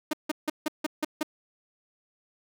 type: tone bursts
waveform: sawtooth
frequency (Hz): 306.1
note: D#4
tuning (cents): -28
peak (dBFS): -21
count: 7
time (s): 0.11-1.231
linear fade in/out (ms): 5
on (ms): 23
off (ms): 160
effects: none